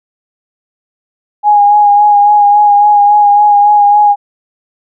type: tone with vibrato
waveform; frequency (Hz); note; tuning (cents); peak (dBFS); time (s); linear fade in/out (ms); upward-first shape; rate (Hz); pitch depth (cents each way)
sine; 825; G#5; -12; -3; 1.43-4.16; 50; sine; 3.6; 23
effects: none